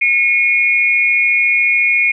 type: tone pair together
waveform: sine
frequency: 2174 / 2440 Hz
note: C#7 / D#7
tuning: -34 / -34 cents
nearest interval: major second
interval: 200 cents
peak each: -13 dBFS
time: 0.01-2.12 s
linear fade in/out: 10 ms
effects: none